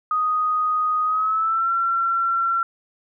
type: tone with pitch glide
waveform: sine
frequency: 1246 to 1358.8 Hz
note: D#6 to F6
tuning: +2 to -48 cents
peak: -18 dBFS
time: 0.11-2.63 s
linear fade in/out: 2 ms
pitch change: +150 cents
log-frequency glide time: 1.04-1.7 s
effects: none